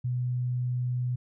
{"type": "tone", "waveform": "sine", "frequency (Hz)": 124.3, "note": "B2", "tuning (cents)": 12, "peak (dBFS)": -26, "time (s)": [0.04, 1.16], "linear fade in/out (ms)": 10, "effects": []}